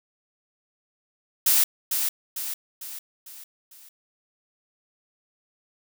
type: noise with echo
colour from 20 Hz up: blue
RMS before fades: -19 dBFS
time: 1.46-1.64 s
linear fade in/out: 5 ms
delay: 450 ms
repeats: 5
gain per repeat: -6 dB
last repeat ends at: 3.89 s
effects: none